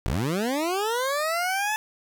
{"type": "linear sweep", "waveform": "20% pulse", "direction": "up", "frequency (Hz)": [41.04, 875], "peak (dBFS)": -19, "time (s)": [0.06, 1.76], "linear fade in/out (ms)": 0, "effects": []}